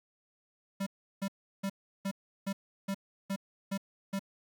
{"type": "tone bursts", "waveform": "square", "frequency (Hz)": 196, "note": "G3", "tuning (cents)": 0, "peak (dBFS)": -32, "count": 9, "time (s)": [0.8, 4.194], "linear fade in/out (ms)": 10, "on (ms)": 66, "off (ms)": 350, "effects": ["10-bit"]}